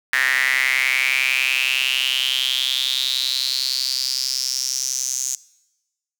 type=tone with high-pass filter sweep; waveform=sawtooth; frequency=130.81 Hz; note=C3; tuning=in tune; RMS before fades=-21 dBFS; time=0.13-5.35 s; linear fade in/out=0 ms; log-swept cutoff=1800 to 6600 Hz; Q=7.3; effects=noise-tail reverb RT60 1.0 s tail -22 dB re dry